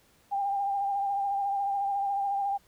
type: tone with vibrato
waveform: sine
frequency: 797 Hz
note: G5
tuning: 28 cents sharp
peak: -26 dBFS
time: 0.31-2.58 s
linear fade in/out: 20 ms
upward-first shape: triangle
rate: 14 Hz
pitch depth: 38 cents each way
effects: pink hiss -63 dBFS RMS until 2.67 s